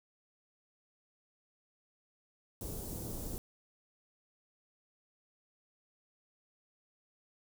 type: band-stop noise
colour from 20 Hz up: pink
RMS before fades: -41 dBFS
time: 2.61-3.38 s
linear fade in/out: 0 ms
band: 480 to 8800 Hz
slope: 12 dB/octave
effects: none